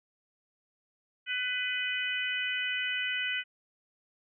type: harmonic tone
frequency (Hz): 499.6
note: B4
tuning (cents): +20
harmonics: 3 / 4 / 5 / 6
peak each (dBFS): -35 / -35 / -35 / -35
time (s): 1.26-3.44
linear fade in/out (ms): 50
effects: none

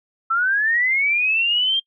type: linear sweep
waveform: sine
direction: up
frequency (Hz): 1311 to 3208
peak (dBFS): -16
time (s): 0.3-1.8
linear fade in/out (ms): 10
effects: noise-tail reverb RT60 0.1 s tail -24 dB re dry

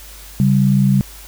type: tone pair together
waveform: sine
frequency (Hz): 136.92 / 196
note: C#3 / G3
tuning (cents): -21 / 0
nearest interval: tritone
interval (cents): 621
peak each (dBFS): -13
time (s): 0.4-1.01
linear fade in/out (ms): 0
effects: added 50 Hz sine -38 dBFS peak until 1.27 s + white hiss -39 dBFS RMS until 1.27 s

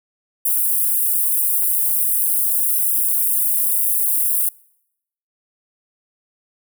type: high-pass noise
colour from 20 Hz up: white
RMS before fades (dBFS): -18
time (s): 0.45-4.49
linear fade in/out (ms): 5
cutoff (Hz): 9300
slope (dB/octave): 48
effects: noise-tail reverb RT60 0.8 s tail -25 dB re dry

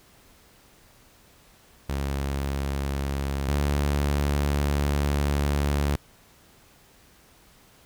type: tone pair in turn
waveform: sawtooth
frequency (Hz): 69.3 / 71.81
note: C#2 / D2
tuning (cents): 0 / -38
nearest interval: minor second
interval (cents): 62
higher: second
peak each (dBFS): -22 / -18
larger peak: second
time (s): 1.89-3.48 / 3.48-5.96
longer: second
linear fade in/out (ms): 5
effects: pink hiss -56 dBFS RMS until 7.85 s

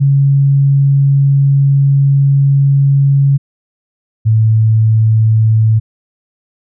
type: tone pair in turn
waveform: sine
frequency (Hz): 138.9 / 110.5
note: C#3 / A2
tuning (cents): +4 / +8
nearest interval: major third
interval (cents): 396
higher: first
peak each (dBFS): -6 / -6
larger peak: neither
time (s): 0-3.38 / 4.25-5.8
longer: first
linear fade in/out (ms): 20
effects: none

